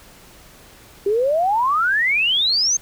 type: exponential sweep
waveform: sine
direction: up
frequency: 388.5 to 6470 Hz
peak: -15 dBFS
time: 1.06-2.77 s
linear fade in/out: 5 ms
effects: pink hiss -46 dBFS RMS until 2.81 s